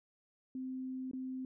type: tone with dropouts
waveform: sine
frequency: 259.2 Hz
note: C4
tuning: 16 cents flat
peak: -38 dBFS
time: 0.55-1.45 s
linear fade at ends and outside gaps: 2 ms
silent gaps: 1.113-1.133 s
effects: none